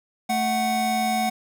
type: tone pair together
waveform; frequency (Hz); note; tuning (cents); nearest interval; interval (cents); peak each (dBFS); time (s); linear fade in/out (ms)
square; 220.2 / 741; A3 / F#5; +2 / +2; octave + major sixth; 2100; -27 / -23; 0.29-1.3; 10
effects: none